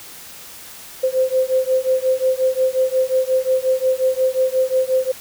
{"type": "beating tone pair", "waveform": "sine", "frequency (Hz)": [516, 521.6], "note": ["C5", "C5"], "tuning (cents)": [-24, -5], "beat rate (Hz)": 5.6, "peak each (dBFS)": -18, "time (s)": [1.03, 5.12], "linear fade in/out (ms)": 10, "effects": ["white hiss -38 dBFS RMS until 5.2 s"]}